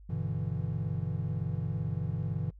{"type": "chord", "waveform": "triangle", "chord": "E minor seventh", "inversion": "first", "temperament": "equal", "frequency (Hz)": [98, 123.47, 146.83, 164.81], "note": ["G2", "B2", "D3", "E3"], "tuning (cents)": [0, 0, 0, 0], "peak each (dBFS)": -34, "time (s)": [0.09, 2.51], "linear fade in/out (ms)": 10, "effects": ["noise-tail reverb RT60 0.1 s tail -25 dB re dry", "added 50 Hz sine -49 dBFS peak until 2.59 s"]}